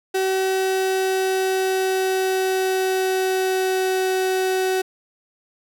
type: tone with pitch glide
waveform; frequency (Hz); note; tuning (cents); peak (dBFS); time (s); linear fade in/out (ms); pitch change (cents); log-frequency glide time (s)
35% pulse; 380 to 375.6; F#4 to F#4; +46 to +26; -17; 0.14-4.82; 10; -20; 0.45-4.07
effects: none